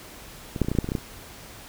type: clicks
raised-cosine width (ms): 3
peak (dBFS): -17 / -7 / -21 / -12 / -13 / -15 / -6 / -18 / -15 / -14 / -12 / -29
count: 12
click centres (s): 0.562 / 0.617 / 0.647 / 0.685 / 0.716 / 0.751 / 0.787 / 0.844 / 0.889 / 0.919 / 0.952 / 0.983
effects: pink hiss -44 dBFS RMS until 1.68 s